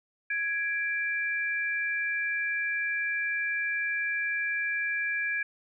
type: tone pair together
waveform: sine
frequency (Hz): 1662 / 2350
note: G#6 / D7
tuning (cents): +1 / +1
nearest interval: tritone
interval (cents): 600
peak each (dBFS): -29 / -31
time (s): 0.3-5.43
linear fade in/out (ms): 5
effects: none